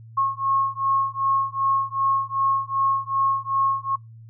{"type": "beating tone pair", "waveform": "sine", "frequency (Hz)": [1086, 1088.6], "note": ["C#6", "C#6"], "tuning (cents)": [-36, -32], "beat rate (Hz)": 2.6, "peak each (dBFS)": -23, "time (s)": [0.17, 3.96], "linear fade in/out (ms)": 10, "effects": ["noise-tail reverb RT60 0.2 s tail -24 dB re dry", "added 113 Hz sine -41 dBFS peak until 4.29 s"]}